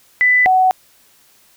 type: tone pair in turn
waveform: sine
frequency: 1994 / 746.9 Hz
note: B6 / F#5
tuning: +16 / +16 cents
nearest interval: octave + perfect fourth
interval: 1700 cents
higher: first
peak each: -9 dBFS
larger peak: neither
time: 0.21-0.46 / 0.46-0.71 s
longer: neither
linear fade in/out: 0 ms
effects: white hiss -52 dBFS RMS until 1.56 s